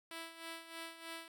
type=tone with tremolo; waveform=5% pulse; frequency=329.6 Hz; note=E4; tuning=in tune; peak=-32 dBFS; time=0.11-1.28 s; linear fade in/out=2 ms; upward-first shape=sine; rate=3.2 Hz; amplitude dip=70%; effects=none